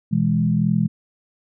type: chord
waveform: sine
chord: E major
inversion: second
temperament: equal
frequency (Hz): 123.47 / 164.81 / 207.7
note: B2 / E3 / G#3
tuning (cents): 0 / 0 / 0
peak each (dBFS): -23 / -19 / -20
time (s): 0.11-0.88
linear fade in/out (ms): 20
effects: none